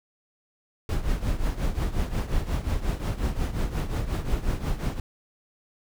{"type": "noise with tremolo", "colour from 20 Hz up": "brown", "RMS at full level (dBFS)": -23, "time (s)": [0.89, 5], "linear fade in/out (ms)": 2, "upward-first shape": "triangle", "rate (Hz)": 5.6, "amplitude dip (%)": 80, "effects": []}